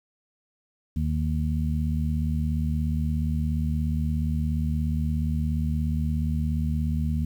harmonic tone, 77 Hz, D#2, 17 cents flat, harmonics 1 / 2 / 3, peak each -25 / -28 / -30 dBFS, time 0.96-7.25 s, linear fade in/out 5 ms, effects 9-bit

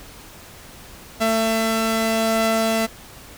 sawtooth tone pair together, 223.6 / 670 Hz, A3 / E5, +28 / +28 cents, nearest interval octave + perfect fifth, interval 1900 cents, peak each -17 dBFS, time 1.2-2.87 s, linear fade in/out 20 ms, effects pink hiss -42 dBFS RMS until 3.37 s

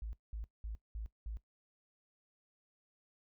sine tone bursts, 54.1 Hz, A1, 29 cents flat, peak -39 dBFS, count 5, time 0.02-1.37 s, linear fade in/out 0 ms, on 110 ms, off 200 ms, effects noise-tail reverb RT60 0.1 s tail -17 dB re dry

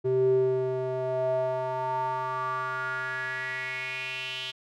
square tone with band-pass filter sweep, 129.1 Hz, C3, 23 cents flat, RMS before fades -29 dBFS, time 0.04-4.52 s, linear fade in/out 20 ms, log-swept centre 340 to 3200 Hz, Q 5.6, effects none

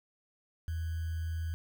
sine tone with sample-and-hold, 81.7 Hz, E2, 15 cents flat, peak -32 dBFS, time 0.68-1.54 s, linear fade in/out 0 ms, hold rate 1575 Hz, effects none

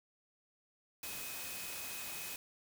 sine tone in noise, 2525 Hz, D#7, 25 cents sharp, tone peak -50 dBFS, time 1.03-2.36 s, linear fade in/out 2 ms, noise white, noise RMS -44 dBFS, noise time 1.03-2.36 s, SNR -9 dB, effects none

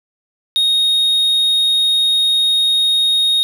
triangle tone, 3729 Hz, A#7, in tune, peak -10 dBFS, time 0.56-3.43 s, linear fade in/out 0 ms, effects none

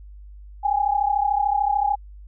sine tone pair together, 800.5 / 834 Hz, G5 / G#5, +36 / +7 cents, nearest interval minor second, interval 71 cents, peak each -21 dBFS, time 0.63-1.96 s, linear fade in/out 20 ms, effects added 50 Hz sine -39 dBFS peak until 2.27 s

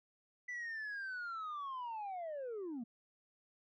sine linear sweep, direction down, 1994 to 218.6 Hz, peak -38 dBFS, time 0.48-2.84 s, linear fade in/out 10 ms, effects tanh soft clip ceiling -39 dBFS

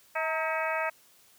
harmonic tone with a mistuned harmonic, 320 Hz, D#4, 49 cents sharp, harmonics 2 / 3 / 4 / 5 / 6 / 7 / 8, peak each -32 / -34 / -35 / -36 / -37 / -37 / -38 dBFS, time 0.15-0.9 s, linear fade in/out 10 ms, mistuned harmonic 3, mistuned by -65 cents, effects white hiss -60 dBFS RMS until 1.38 s + high-pass 80 Hz 12 dB/octave

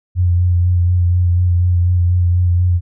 sine tone with vibrato, 88.6 Hz, F2, 25 cents sharp, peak -10 dBFS, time 0.15-2.81 s, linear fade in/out 50 ms, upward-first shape sine, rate 4.1 Hz, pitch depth 26 cents each way, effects none

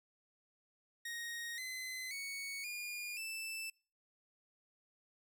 sawtooth tone with pitch steps, 1871 / 2040 / 2225 / 2426 / 2646 Hz, A#6 / C7 / C#7 / D#7 / E7, +6 / -44 / +6 / -44 / +6 cents, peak -38 dBFS, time 1.05-3.7 s, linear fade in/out 5 ms, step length 530 ms, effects noise-tail reverb RT60 0.4 s tail -26 dB re dry

